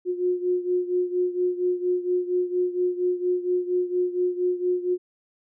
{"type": "beating tone pair", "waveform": "sine", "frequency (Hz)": [358.8, 363.1], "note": ["F4", "F#4"], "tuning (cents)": [47, -33], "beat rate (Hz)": 4.3, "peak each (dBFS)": [-23, -27], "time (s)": [0.05, 4.98], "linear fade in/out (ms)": 50, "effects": []}